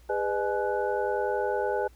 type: tone cluster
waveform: sine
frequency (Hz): 407.2 / 497.9 / 607 / 848 / 1482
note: G#4 / B4 / D#5 / G#5 / F#6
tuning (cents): -34 / +14 / -43 / +36 / +2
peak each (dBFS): -30 / -30 / -33 / -31 / -37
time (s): 0.09-1.88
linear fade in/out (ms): 10
effects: added 60 Hz sine -52 dBFS peak until 1.95 s + pink hiss -62 dBFS RMS until 1.95 s